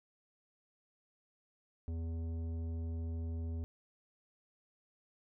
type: tone with tanh clipping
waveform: triangle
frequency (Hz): 82.41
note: E2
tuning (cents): 0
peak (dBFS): -38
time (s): 1.88-3.64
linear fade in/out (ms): 0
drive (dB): 16
effects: none